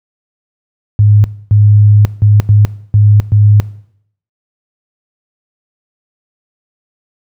sine tone bursts at uneven times, 104.3 Hz, G#2, 8 cents sharp, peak -3 dBFS, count 6, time 0.99-1.24 / 1.51-2.05 / 2.22-2.4 / 2.49-2.65 / 2.94-3.2 / 3.32-3.6 s, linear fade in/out 0 ms, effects noise-tail reverb RT60 0.7 s tail -19 dB re dry + high-pass 60 Hz 12 dB/octave

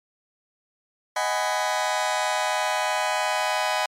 sawtooth chord, G# minor seventh, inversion second, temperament just, 623 / 747.5 / 830.6 / 996.7 Hz, D#5 / F#5 / G#5 / B5, +2 / +17 / 0 / +16 cents, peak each -24 dBFS, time 1.16-3.86 s, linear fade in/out 5 ms, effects low-pass 9000 Hz 12 dB/octave + MP3 96 kbps

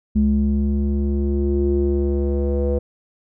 square tone with low-pass filter sweep, 70.4 Hz, C#2, 27 cents sharp, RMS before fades -19 dBFS, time 0.15-2.79 s, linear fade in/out 10 ms, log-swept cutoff 220 to 490 Hz, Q 5.9, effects none

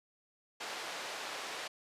pink band-pass noise, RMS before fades -42 dBFS, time 0.6-1.68 s, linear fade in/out 10 ms, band 590 to 5800 Hz, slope 12 dB/octave, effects resampled to 32000 Hz

